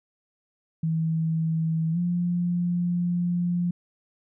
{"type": "tone with pitch glide", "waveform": "sine", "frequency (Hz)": [161.6, 175.21], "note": ["E3", "F3"], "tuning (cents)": [-34, 6], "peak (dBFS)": -22, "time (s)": [0.83, 3.71], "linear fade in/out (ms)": 5, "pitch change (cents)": 140, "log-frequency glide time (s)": [1.92, 1.98], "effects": []}